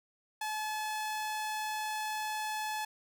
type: tone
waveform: sawtooth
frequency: 859 Hz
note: A5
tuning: 42 cents flat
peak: -30 dBFS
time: 0.41-2.85 s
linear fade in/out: 5 ms
effects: none